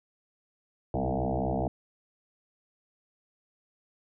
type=tone with frequency modulation; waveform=sine; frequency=261.6 Hz; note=C4; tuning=in tune; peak=-26 dBFS; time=0.94-1.68 s; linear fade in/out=2 ms; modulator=64.5 Hz; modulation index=7.9; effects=none